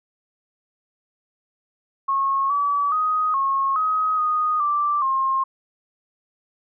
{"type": "tone with pitch steps", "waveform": "sine", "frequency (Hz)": [1090, 1146, 1251, 1088, 1263, 1239, 1173, 1067], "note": ["C#6", "D6", "D#6", "C#6", "D#6", "D#6", "D6", "C6"], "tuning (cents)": [-29, -43, 9, -33, 26, -8, -2, 34], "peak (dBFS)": -18, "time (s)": [2.08, 5.44], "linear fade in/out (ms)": 10, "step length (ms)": 420, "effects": []}